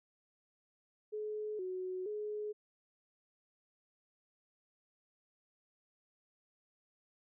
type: tone with pitch steps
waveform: sine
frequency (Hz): 425.7 / 369.9 / 421.4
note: G#4 / F#4 / G#4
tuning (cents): +43 / 0 / +25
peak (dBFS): -37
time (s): 1.12-2.53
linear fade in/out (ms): 20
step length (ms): 470
effects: none